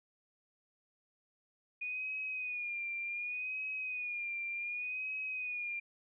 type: tone with vibrato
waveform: sine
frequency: 2457 Hz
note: D#7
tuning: 22 cents flat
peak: -36 dBFS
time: 1.81-5.8 s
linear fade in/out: 10 ms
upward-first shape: sine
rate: 0.67 Hz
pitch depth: 61 cents each way
effects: none